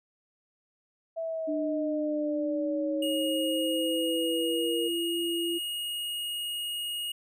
sine exponential sweep, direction down, 659.3 to 466.2 Hz, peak -30 dBFS, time 1.16-4.89 s, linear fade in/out 20 ms
sine tone with pitch glide, 300.3 to 339 Hz, D4 to E4, +39 to +49 cents, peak -29 dBFS, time 1.47-5.59 s, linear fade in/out 20 ms, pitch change +210 cents, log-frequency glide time 2.28-4.84 s
square tone, 2871 Hz, F7, 47 cents sharp, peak -32 dBFS, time 3.02-7.12 s, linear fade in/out 5 ms
effects none

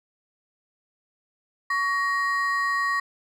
triangle ring-modulated tone, 1502 Hz, F#6, 26 cents sharp, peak -17 dBFS, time 1.7-3 s, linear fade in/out 5 ms, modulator 379 Hz, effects none

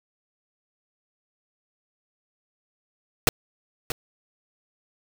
pink noise with echo, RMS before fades -17 dBFS, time 3.27-3.29 s, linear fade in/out 2 ms, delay 630 ms, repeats 1, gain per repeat -11 dB, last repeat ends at 3.92 s, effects none

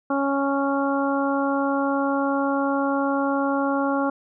harmonic tone, 277.2 Hz, C#4, in tune, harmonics 1 / 2 / 3 / 4 / 5, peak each -23 / -26 / -28 / -29 / -30 dBFS, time 0.1-4.1 s, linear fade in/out 5 ms, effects none

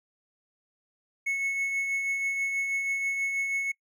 triangle tone with tremolo, 2198 Hz, C#7, 15 cents flat, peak -23 dBFS, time 1.26-3.72 s, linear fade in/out 10 ms, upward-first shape triangle, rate 6.2 Hz, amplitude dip 40%, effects noise-tail reverb RT60 0.1 s tail -25 dB re dry

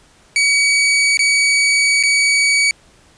sawtooth tone with dropouts, 2267 Hz, C#7, 38 cents sharp, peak -8 dBFS, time 0.36-2.71 s, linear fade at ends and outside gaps 1 ms, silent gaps 1.172-1.192 / 2.028-2.035 s, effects pink hiss -50 dBFS RMS until 3.17 s + resampled to 22050 Hz

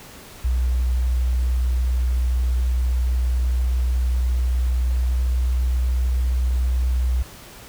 sine tone with pitch glide, 61.9 to 62.4 Hz, B1 to B1, +5 to +19 cents, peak -17 dBFS, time 0.44-7.23 s, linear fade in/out 10 ms, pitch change +14 cents, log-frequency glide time 4.79-5.49 s, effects pink hiss -42 dBFS RMS until 7.68 s

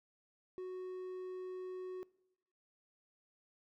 triangle tone, 369.2 Hz, F#4, 4 cents flat, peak -39 dBFS, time 0.58-2.03 s, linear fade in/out 0 ms, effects noise-tail reverb RT60 0.9 s tail -22 dB re dry

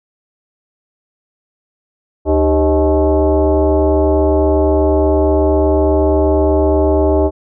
sine tone with frequency modulation, 160.6 Hz, E3, 45 cents flat, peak -9 dBFS, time 2.25-7.31 s, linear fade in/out 50 ms, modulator 233 Hz, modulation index 2.4, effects none

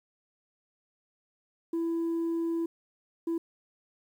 sine tone bursts at uneven times, 332.8 Hz, E4, 17 cents sharp, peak -25 dBFS, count 2, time 1.73-2.66 / 3.27-3.38 s, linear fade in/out 5 ms, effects tanh soft clip ceiling -26 dBFS + 10-bit

